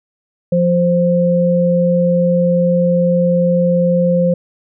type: tone pair together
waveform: sine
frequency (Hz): 175.24 / 523.3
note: F3 / C5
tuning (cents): +6 / 0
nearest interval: octave + perfect fifth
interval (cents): 1894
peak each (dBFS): -13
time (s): 0.52-4.34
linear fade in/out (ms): 5
effects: none